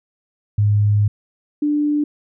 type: tone pair in turn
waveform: sine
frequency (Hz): 103.83 / 295.5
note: G#2 / D4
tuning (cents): 0 / +11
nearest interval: octave + tritone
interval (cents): 1811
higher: second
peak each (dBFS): -12 / -15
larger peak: first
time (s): 0.58-1.08 / 1.62-2.04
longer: first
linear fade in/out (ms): 5
effects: none